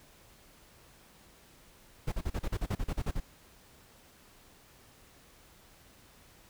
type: noise bursts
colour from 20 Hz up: brown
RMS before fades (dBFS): -31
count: 13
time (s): 2.07-3.203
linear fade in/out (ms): 10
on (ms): 53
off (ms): 37
effects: pink hiss -59 dBFS RMS until 6.49 s